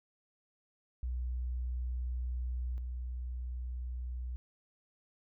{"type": "tone pair in turn", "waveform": "sine", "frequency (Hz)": [61.74, 61.74], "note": ["B1", "B1"], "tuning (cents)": [0, 0], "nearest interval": "unison", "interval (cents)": 0, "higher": "neither", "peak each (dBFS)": [-33, -36], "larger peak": "first", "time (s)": [[1.03, 2.78], [2.78, 4.36]], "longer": "first", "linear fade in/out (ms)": 0, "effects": []}